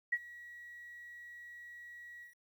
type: tone with ADSR envelope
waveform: sine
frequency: 1920 Hz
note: B6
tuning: 49 cents flat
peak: -27 dBFS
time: 0.12-2.35 s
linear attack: 10 ms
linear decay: 47 ms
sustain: -21 dB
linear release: 130 ms
effects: 11-bit